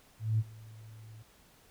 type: tone with ADSR envelope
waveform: sine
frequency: 110 Hz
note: A2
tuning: in tune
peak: -23 dBFS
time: 0.19-1.23 s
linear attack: 200 ms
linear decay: 40 ms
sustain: -24 dB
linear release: 12 ms
effects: tanh soft clip ceiling -19 dBFS + pink hiss -62 dBFS RMS until 1.7 s